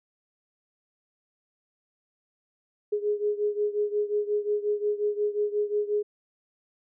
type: beating tone pair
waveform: sine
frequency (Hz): 414.7 / 420.3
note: G#4 / G#4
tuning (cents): -3 / +21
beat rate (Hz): 5.6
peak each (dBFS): -26 / -29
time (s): 2.92-6.03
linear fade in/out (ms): 10
effects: none